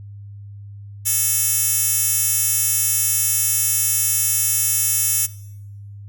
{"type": "tone with high-pass filter", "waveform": "10% pulse", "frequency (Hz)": 440, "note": "A4", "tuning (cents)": 0, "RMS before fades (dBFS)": -19, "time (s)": [1.05, 5.27], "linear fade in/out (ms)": 20, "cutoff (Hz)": 9100, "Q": 1.2, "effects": ["noise-tail reverb RT60 0.9 s tail -21 dB re dry", "added 101 Hz sine -34 dBFS peak until 6.08 s"]}